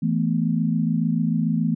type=chord; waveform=sine; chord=E suspended fourth; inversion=none; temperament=equal; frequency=164.81 / 220 / 246.9 Hz; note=E3 / A3 / B3; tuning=0 / 0 / 0 cents; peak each=-22 / -23 / -25 dBFS; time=0.02-1.75 s; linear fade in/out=10 ms; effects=none